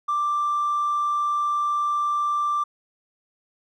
sine tone with hard clipping, 1178 Hz, D6, 5 cents sharp, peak -21 dBFS, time 0.08-2.64 s, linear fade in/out 10 ms, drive 1 dB, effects none

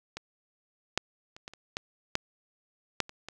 clicks, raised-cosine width 0.2 ms, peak -20 / -8 / -29 / -23 / -30 / -15 / -9 / -8 / -27 / -23 dBFS, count 10, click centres 0.17 / 0.976 / 1.365 / 1.479 / 1.536 / 1.769 / 2.154 / 3.003 / 3.094 / 3.286 s, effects none

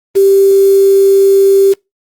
sine tone with quantisation, 392 Hz, G4, in tune, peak -4 dBFS, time 0.15-1.74 s, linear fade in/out 20 ms, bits 4, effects noise-tail reverb RT60 0.2 s tail -26 dB re dry + Opus 24 kbps

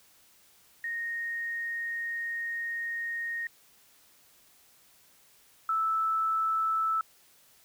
sine tone pair in turn, 1859 / 1314.5 Hz, A#6 / E6, -5 / -5 cents, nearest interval tritone, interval 600 cents, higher first, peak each -31 / -25 dBFS, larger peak second, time 0.84-3.47 / 5.69-7.01 s, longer first, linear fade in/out 2 ms, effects white hiss -61 dBFS RMS until 7.64 s

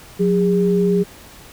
sine tone pair together, 181.2 / 406.8 Hz, F#3 / G#4, -36 / -36 cents, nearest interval octave + major second, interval 1400 cents, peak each -16 dBFS, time 0.19-1.04 s, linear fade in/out 20 ms, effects pink hiss -42 dBFS RMS until 1.52 s

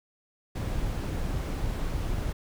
brown noise, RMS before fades -30 dBFS, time 0.55-2.33 s, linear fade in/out 10 ms, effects none

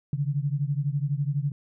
sine beating tone pair, 138.59 / 150.59 Hz, C#3 / D3, 0 / +44 cents, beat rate 12 Hz, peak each -26 / -28 dBFS, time 0.13-1.52 s, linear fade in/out 2 ms, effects none

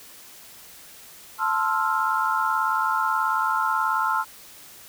sine chord, F major seventh, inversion first, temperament equal, 880 / 1046.5 / 1318.5 / 1396.9 Hz, A5 / C6 / E6 / F6, 0 / 0 / 0 / 0 cents, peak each -26 dBFS, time 1.38-4.25 s, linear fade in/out 50 ms, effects white hiss -46 dBFS RMS until 4.88 s

